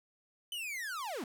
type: linear sweep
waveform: 45% pulse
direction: down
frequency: 3058 to 202.6 Hz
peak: -37 dBFS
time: 0.52-1.24 s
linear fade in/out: 2 ms
effects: none